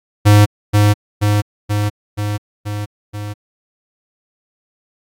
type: tone with echo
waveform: square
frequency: 103.83 Hz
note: G#2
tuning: in tune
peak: -6 dBFS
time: 0.25-0.46 s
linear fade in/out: 20 ms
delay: 480 ms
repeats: 6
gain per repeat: -3 dB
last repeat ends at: 3.34 s
effects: AAC 64 kbps